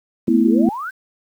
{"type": "exponential sweep", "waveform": "sine", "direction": "up", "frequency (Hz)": [189.4, 1618], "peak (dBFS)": -24, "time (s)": [0.27, 0.91], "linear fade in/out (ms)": 20}
{"type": "chord", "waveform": "sine", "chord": "A suspended second", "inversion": "none", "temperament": "just", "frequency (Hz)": [220, 247.5, 330], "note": ["A3", "B3", "E4"], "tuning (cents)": [0, 4, 2], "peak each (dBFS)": -16, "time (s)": [0.28, 0.69], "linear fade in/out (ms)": 2}
{"effects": ["8-bit"]}